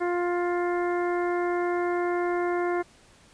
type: harmonic tone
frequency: 351.6 Hz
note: F4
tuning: 12 cents sharp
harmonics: 1 / 2 / 3 / 4 / 5 / 6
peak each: -25 / -31 / -35 / -37 / -39 / -41 dBFS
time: 0-2.83 s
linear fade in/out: 20 ms
effects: pink hiss -56 dBFS RMS until 3.33 s + resampled to 22050 Hz